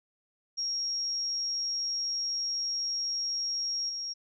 sine tone with level steps, 5588 Hz, F8, in tune, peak -29 / -33 dBFS, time 0.57-4.14 s, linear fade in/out 20 ms, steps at 3.89 s, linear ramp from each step 5 ms, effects none

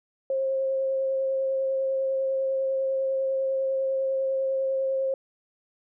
sine tone with vibrato, 534 Hz, C5, 35 cents sharp, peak -23 dBFS, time 0.3-5.14 s, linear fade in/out 2 ms, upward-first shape sine, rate 10 Hz, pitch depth 10 cents each way, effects none

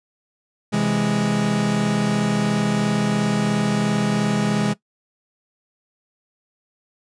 40% pulse chord, C augmented, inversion none, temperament equal, 130.81 / 164.81 / 207.7 Hz, C3 / E3 / G#3, 0 / 0 / 0 cents, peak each -25 / -24 / -19 dBFS, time 0.72-4.74 s, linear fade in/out 20 ms, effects noise-tail reverb RT60 0.1 s tail -18 dB re dry + resampled to 22050 Hz

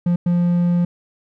triangle tone bursts at uneven times, 174.61 Hz, F3, in tune, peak -12 dBFS, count 2, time 0.06-0.16 / 0.26-0.85 s, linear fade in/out 5 ms, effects none

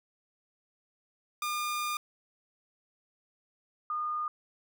sawtooth / sine tone pair in turn, 1209 / 1220.9 Hz, D6 / D#6, +50 / -33 cents, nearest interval unison, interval 17 cents, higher second, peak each -27 / -30 dBFS, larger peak first, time 1.42-1.97 / 3.9-4.28 s, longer first, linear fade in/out 2 ms, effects none

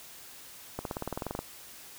accelerating click train, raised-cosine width 1 ms, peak -19 dBFS, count 13, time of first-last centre 0.79-1.39 s, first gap 62 ms, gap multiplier 0.96, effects white hiss -49 dBFS RMS until 1.98 s

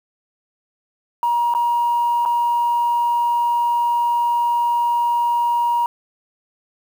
sine tone with dropouts, 950 Hz, A#5, 33 cents sharp, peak -14 dBFS, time 1.23-5.86 s, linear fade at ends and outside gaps 1 ms, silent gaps 1.539-1.549 / 2.252-2.259 s, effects tanh soft clip ceiling -12 dBFS + 7-bit

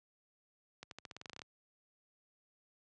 accelerating click train, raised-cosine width 0.2 ms, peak -29 dBFS, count 13, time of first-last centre 0.83-1.418 s, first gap 82 ms, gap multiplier 0.9, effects high-pass 80 Hz 12 dB/octave + resampled to 22050 Hz

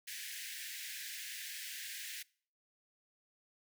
pink high-pass noise, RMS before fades -45 dBFS, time 0.07-2.23 s, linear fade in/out 10 ms, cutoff 1600 Hz, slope 96 dB/octave, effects noise-tail reverb RT60 0.5 s tail -24 dB re dry

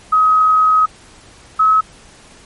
sine tone pair in turn, 1267 / 1284.7 Hz, D#6 / E6, +31 / -45 cents, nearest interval unison, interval 24 cents, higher second, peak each -8 dBFS, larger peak neither, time 0.12-0.86 / 1.59-1.81 s, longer first, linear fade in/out 10 ms, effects pink hiss -43 dBFS RMS until 2.45 s + MP3 48 kbps

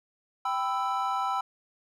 triangle chord, E minor, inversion first, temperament equal with one note detuned, 784 / 996.9 / 1318.5 Hz, G5 / B5 / E6, 0 / +16 / 0 cents, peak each -29 dBFS, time 0.45-1.41 s, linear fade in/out 5 ms, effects none

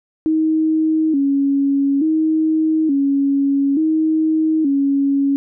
sine tone with vibrato, 296.2 Hz, D4, 15 cents sharp, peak -13 dBFS, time 0.26-5.36 s, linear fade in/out 0 ms, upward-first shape square, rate 0.57 Hz, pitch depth 110 cents each way, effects none

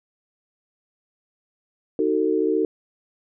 sine chord, D# diminished, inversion none, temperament just, 311.1 / 373.4 / 448 Hz, D#4 / F#4 / A4, 0 / +16 / +31 cents, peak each -23 / -23 / -22 dBFS, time 1.99-2.65 s, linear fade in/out 2 ms, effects none

